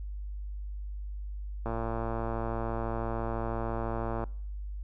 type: click train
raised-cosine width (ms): 1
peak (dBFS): -20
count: 295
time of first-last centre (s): 1.66-4.239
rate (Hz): 114
effects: noise-tail reverb RT60 0.7 s tail -25 dB re dry + added 50 Hz sine -35 dBFS peak until 4.83 s